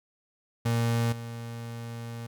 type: tone with level steps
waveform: 35% pulse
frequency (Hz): 116.7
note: A#2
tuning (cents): +2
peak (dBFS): -22 / -34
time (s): 0.65-2.27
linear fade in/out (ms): 10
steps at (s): 1.12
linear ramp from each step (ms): 5
effects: none